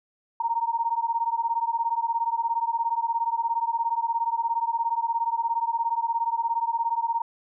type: beating tone pair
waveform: sine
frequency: 918 / 935 Hz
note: A#5 / A#5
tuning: -27 / +5 cents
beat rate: 17 Hz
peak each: -26 dBFS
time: 0.4-7.22 s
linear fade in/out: 5 ms
effects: none